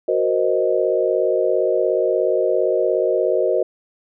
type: chord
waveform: sine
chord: C half-diminished seventh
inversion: second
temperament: equal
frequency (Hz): 370 / 466.2 / 523.3 / 622.3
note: Gb4 / Bb4 / C5 / Eb5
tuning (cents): 0 / 0 / 0 / 0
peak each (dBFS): -21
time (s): 0.08-3.63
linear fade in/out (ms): 5
effects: none